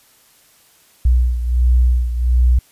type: beating tone pair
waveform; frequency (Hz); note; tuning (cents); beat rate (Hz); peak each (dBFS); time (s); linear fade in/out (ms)
sine; 61 / 62.4; B1 / B1; -21 / +19; 1.4; -12 / -18; 1.05-2.59; 5
effects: white hiss -52 dBFS RMS until 2.71 s + resampled to 32000 Hz